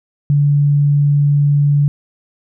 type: tone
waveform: sine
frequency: 144.3 Hz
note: D3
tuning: 30 cents flat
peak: -9 dBFS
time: 0.3-1.88 s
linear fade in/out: 0 ms
effects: none